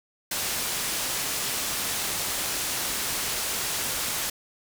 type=low-pass noise; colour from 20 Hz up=white; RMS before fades=-29 dBFS; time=0.31-4.3 s; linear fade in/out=5 ms; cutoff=12000 Hz; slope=12 dB/octave; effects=none